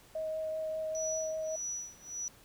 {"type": "tone with vibrato", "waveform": "sine", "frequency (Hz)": 631, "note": "D#5", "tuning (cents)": 24, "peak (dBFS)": -33, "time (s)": [0.15, 1.56], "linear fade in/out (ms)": 5, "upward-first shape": "sine", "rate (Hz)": 5.1, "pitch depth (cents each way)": 8}
{"type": "tone with tremolo", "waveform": "sine", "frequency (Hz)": 5890, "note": "F#8", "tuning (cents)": -9, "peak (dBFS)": -34, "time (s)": [0.95, 2.28], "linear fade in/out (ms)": 0, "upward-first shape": "sine", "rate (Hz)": 1.7, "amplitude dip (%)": 95}
{"effects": ["pink hiss -59 dBFS RMS until 2.44 s"]}